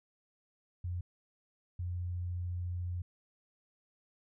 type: tone bursts at uneven times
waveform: sine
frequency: 88.6 Hz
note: F2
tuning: 25 cents sharp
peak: -34 dBFS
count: 2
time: 0.84-1.01 / 1.79-3.02 s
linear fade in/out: 5 ms
effects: none